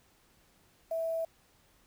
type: tone with quantisation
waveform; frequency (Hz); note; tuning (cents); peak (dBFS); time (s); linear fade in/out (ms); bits
sine; 655; E5; -11; -30; 0.91-1.25; 5; 9
effects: pink hiss -66 dBFS RMS until 1.86 s